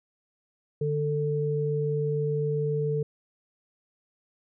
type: tone pair together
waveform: sine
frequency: 148 / 443.5 Hz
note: D3 / A4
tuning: +14 / +14 cents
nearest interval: octave + perfect fifth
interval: 1900 cents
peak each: -27 dBFS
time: 0.81-3.03 s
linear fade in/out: 5 ms
effects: none